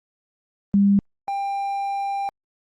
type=tone pair in turn; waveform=sine / triangle; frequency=200 / 794.5 Hz; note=G3 / G5; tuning=+35 / +23 cents; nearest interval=2 octaves; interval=2388 cents; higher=second; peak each=-13 / -21 dBFS; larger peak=first; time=0.74-0.99 / 1.28-2.29 s; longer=second; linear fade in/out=0 ms; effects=Opus 24 kbps